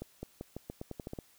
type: accelerating click train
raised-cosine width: 2 ms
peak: -26 dBFS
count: 11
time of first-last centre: 0.02-1.188 s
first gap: 210 ms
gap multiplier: 0.86
effects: white hiss -64 dBFS RMS until 1.38 s